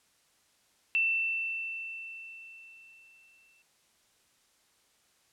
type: tone with exponential decay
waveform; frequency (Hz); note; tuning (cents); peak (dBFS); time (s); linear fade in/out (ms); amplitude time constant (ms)
sine; 2677; E7; +26; -23; 0.95-3.62; 0; 580
effects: white hiss -68 dBFS RMS until 5.32 s + low-pass 10000 Hz 12 dB/octave